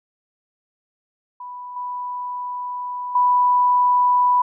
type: tone with level steps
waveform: sine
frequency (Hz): 987.8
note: B5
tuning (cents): 0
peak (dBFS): -31 / -25 / -13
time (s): 1.4-4.42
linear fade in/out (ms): 5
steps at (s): 1.76 / 3.15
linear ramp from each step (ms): 5
effects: none